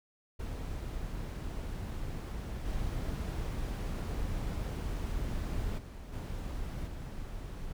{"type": "noise with level steps", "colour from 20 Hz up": "brown", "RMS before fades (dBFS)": [-38, -35, -44, -38, -41], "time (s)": [0.39, 7.73], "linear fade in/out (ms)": 10, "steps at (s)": [2.65, 5.77, 6.12, 6.86], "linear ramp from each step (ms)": 20, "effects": []}